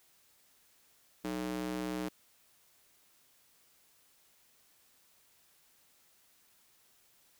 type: tone with high-pass filter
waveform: square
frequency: 61.74 Hz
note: B1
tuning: in tune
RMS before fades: -37 dBFS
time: 1.24-2.09 s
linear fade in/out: 10 ms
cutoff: 260 Hz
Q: 2.1
effects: white hiss -67 dBFS RMS until 7.39 s